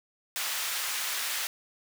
pink high-pass noise, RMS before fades -32 dBFS, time 0.36-1.47 s, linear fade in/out 0 ms, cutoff 1500 Hz, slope 12 dB/octave, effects none

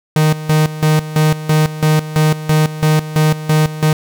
45% pulse tone with tremolo, 154.7 Hz, D#3, 10 cents flat, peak -9 dBFS, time 0.16-3.93 s, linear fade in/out 2 ms, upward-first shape square, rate 3 Hz, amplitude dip 80%, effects none

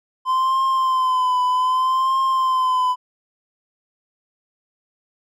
triangle tone with vibrato, 1030 Hz, C6, 28 cents flat, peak -14 dBFS, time 0.25-2.96 s, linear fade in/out 50 ms, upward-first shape triangle, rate 0.64 Hz, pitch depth 56 cents each way, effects none

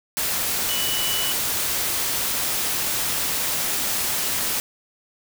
sine tone in noise, 2960 Hz, F#7, in tune, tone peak -26 dBFS, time 0.69-1.32 s, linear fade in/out 0 ms, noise white, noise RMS -24 dBFS, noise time 0.17-4.6 s, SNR -5 dB, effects none

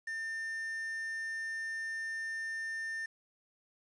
triangle tone with quantisation, 1800 Hz, A6, 39 cents sharp, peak -34 dBFS, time 0.07-3.06 s, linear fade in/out 5 ms, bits 9, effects resampled to 24000 Hz

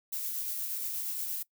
violet noise with tremolo, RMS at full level -34 dBFS, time 0.12-1.43 s, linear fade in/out 10 ms, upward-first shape sine, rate 8.5 Hz, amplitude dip 25%, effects noise-tail reverb RT60 0.1 s tail -20 dB re dry

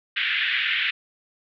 pink band-pass noise, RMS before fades -24 dBFS, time 0.16-0.91 s, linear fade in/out 10 ms, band 1600 to 3400 Hz, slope 48 dB/octave, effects none

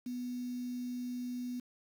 sine tone with quantisation, 246.9 Hz, B3, in tune, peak -36 dBFS, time 0.06-1.6 s, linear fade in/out 5 ms, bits 9, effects none

